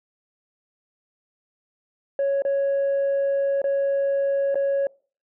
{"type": "tone with dropouts", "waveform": "sine", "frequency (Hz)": 554.4, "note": "C#5", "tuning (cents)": 0, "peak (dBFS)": -17, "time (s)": [2.19, 4.87], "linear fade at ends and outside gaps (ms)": 2, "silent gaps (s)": [[2.421, 2.45], [3.618, 3.641], [4.545, 4.555]], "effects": ["noise-tail reverb RT60 0.4 s tail -25 dB re dry", "tanh soft clip ceiling -18 dBFS"]}